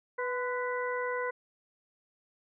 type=harmonic tone with a mistuned harmonic; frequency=493.9 Hz; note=B4; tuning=in tune; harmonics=1 / 2 / 3 / 4; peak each=-33 / -36 / -38 / -39 dBFS; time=0.18-1.31 s; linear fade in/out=10 ms; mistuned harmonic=2; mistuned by=+43 cents; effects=none